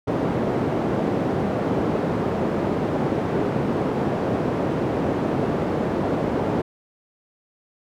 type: band-pass noise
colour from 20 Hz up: white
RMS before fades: -23 dBFS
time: 0.07-6.62 s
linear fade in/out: 10 ms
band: 120 to 450 Hz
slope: 12 dB/octave
effects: none